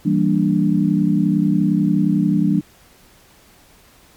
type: chord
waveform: sine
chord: E half-diminished seventh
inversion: none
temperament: equal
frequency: 164.81 / 196 / 233.1 / 293.7 Hz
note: E3 / G3 / Bb3 / D4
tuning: 0 / 0 / 0 / 0 cents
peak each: -19 / -17 / -22 / -19 dBFS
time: 0.05-2.61 s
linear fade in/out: 10 ms
effects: pink hiss -50 dBFS RMS until 4.16 s + MP3 96 kbps